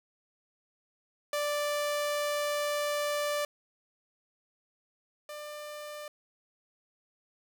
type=tone pair in turn; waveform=sawtooth; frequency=587.3 / 595.2 Hz; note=D5 / D5; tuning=0 / +23 cents; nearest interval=unison; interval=23 cents; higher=second; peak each=-25 / -36 dBFS; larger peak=first; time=1.33-3.45 / 5.29-6.08 s; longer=first; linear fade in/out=2 ms; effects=none